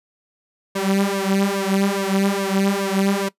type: tone with flanger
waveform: sawtooth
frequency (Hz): 196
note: G3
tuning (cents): 0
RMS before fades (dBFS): -20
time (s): 0.75-3.29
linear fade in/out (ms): 10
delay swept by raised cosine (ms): 1.8 to 5.6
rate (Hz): 2.4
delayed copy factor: +0.9
effects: noise-tail reverb RT60 0.1 s tail -20 dB re dry + resampled to 32000 Hz